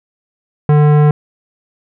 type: tone with tanh clipping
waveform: sine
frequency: 148.9 Hz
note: D3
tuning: 24 cents sharp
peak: -8 dBFS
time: 0.69-1.11 s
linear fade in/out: 2 ms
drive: 17 dB
effects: none